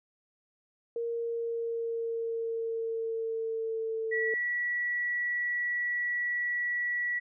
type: tone with pitch glide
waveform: sine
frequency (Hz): 466.2 to 445.4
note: A#4 to A4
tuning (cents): 0 to +21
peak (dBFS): -30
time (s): 0.96-4.34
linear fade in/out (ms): 2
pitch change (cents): -79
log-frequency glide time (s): 1.07-4.12
type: tone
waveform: sine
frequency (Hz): 1941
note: B6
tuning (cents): -31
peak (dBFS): -28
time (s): 4.11-7.2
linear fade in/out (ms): 20
effects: none